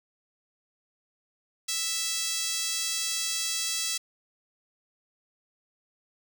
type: tone with high-pass filter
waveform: 5% pulse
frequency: 659.3 Hz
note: E5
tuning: in tune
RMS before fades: -30 dBFS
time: 1.68-3.98 s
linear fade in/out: 10 ms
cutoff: 3100 Hz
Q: 0.57
effects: none